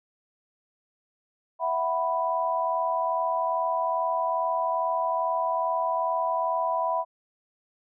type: chord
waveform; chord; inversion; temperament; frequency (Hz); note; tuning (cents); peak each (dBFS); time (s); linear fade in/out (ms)
sine; E suspended second; none; just; 659.3 / 741.7 / 988.9; E5 / F#5 / B5; 0 / +4 / +2; -28 / -31 / -26; 1.59-7.05; 50
effects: none